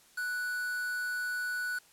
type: tone with quantisation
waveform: triangle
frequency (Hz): 1480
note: F#6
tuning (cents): 0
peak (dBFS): -30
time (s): 0.17-1.79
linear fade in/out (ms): 10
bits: 7
effects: white hiss -61 dBFS RMS until 1.92 s + low-pass 12000 Hz 12 dB/octave